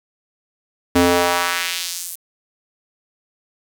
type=tone with high-pass filter sweep; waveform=square; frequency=87.6 Hz; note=F2; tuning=6 cents sharp; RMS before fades=-19 dBFS; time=0.95-2.16 s; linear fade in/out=10 ms; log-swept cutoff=230 to 11000 Hz; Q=1.2; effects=7-bit